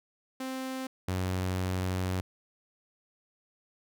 sawtooth tone pair in turn, 261.6 / 92.49 Hz, C4 / F#2, 0 / 0 cents, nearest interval octave + tritone, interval 1800 cents, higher first, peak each -30 / -25 dBFS, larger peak second, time 0.4-0.87 / 1.08-2.21 s, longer second, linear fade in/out 5 ms, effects none

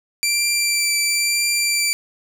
15% pulse tone with vibrato, 2349 Hz, D7, in tune, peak -10 dBFS, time 0.23-1.93 s, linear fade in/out 0 ms, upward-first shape triangle, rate 1 Hz, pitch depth 16 cents each way, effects none

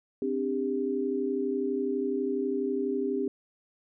sine chord, C suspended second, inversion none, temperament equal with one note detuned, 261.6 / 293.7 / 398.2 Hz, C4 / D4 / G4, 0 / 0 / +27 cents, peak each -31 / -34 / -29 dBFS, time 0.22-3.28 s, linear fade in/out 2 ms, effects none

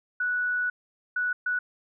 sine tone bursts at uneven times, 1475 Hz, F#6, 6 cents flat, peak -24 dBFS, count 3, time 0.2-0.7 / 1.16-1.33 / 1.46-1.59 s, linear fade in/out 5 ms, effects none

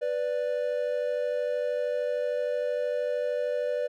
triangle tone pair together, 494.2 / 587.3 Hz, B4 / D5, +1 / 0 cents, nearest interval minor third, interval 299 cents, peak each -27 dBFS, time 0.01-3.88 s, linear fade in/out 20 ms, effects none

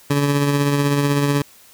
20% pulse tone with tremolo, 142.8 Hz, D3, 48 cents flat, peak -9 dBFS, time 0.1-1.42 s, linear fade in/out 5 ms, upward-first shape triangle, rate 16 Hz, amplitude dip 40%, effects white hiss -48 dBFS RMS until 1.73 s

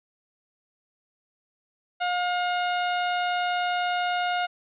harmonic tone with a mistuned harmonic, 714 Hz, F5, 38 cents sharp, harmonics 1 / 2 / 3 / 4 / 5 / 6, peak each -25 / -30 / -36 / -35 / -40 / -48 dBFS, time 2-4.47 s, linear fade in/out 20 ms, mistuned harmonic 5, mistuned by +37 cents, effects none

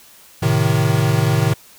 square chord, A diminished, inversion none, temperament equal, 110 / 130.81 / 155.56 Hz, A2 / C3 / Eb3, 0 / 0 / 0 cents, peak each -19 dBFS, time 0.42-1.54 s, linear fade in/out 10 ms, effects white hiss -46 dBFS RMS until 1.78 s

